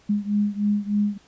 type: beating tone pair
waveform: sine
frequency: 205.1 / 208.4 Hz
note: G#3 / G#3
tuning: -21 / +6 cents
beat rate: 3.3 Hz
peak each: -22 / -24 dBFS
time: 0.09-1.18 s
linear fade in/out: 10 ms
effects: pink hiss -56 dBFS RMS until 1.27 s + resampled to 16000 Hz